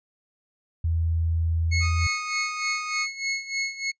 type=tone with pitch glide; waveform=sine; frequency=82.41 to 83.9 Hz; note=E2 to E2; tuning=0 to +31 cents; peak=-21 dBFS; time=0.84-2.07 s; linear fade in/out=5 ms; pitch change=+31 cents; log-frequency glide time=1.69-1.82 s
type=tone with tremolo; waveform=sawtooth; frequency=2182 Hz; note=C#7; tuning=28 cents flat; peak=-20 dBFS; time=1.71-3.92 s; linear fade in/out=20 ms; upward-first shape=sine; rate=3.3 Hz; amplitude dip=80%
type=tone; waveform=30% pulse; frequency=1244 Hz; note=D#6; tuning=1 cent flat; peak=-28 dBFS; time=1.8-3.07 s; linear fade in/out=50 ms
effects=noise-tail reverb RT60 0.1 s tail -26 dB re dry + resampled to 16000 Hz